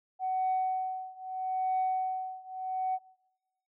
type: tone with tremolo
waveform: sine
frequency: 750 Hz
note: F#5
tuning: 23 cents sharp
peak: -24 dBFS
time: 0.19-2.99 s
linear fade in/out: 50 ms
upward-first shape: triangle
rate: 0.78 Hz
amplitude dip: 95%
effects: noise-tail reverb RT60 1.0 s tail -25 dB re dry + tanh soft clip ceiling -23 dBFS